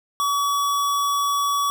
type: tone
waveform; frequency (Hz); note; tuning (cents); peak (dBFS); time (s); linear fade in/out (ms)
square; 1136; C#6; +42; -20; 0.2-1.7; 0
effects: none